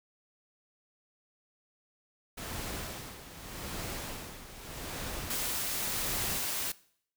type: noise with tremolo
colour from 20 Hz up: pink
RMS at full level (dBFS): -38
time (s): 2.37-6.38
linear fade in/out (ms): 10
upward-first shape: sine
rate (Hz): 0.83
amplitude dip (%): 70
type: noise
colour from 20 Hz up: white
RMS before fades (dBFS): -34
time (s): 5.3-6.72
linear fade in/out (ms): 5
effects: noise-tail reverb RT60 0.6 s tail -20 dB re dry